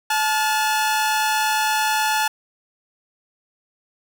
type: tone pair together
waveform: sawtooth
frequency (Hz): 866 / 1427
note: A5 / F6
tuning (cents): -28 / +37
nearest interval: major sixth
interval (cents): 865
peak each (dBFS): -15 / -22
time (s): 0.1-2.28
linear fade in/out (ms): 5
effects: none